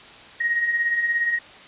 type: beating tone pair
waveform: sine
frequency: 1864.7 / 1881.7 Hz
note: A#6 / A#6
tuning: 0 / +16 cents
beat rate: 17 Hz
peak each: -29 / -20 dBFS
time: 0.4-1.39 s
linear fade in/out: 10 ms
effects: white hiss -44 dBFS RMS until 1.67 s + resampled to 8000 Hz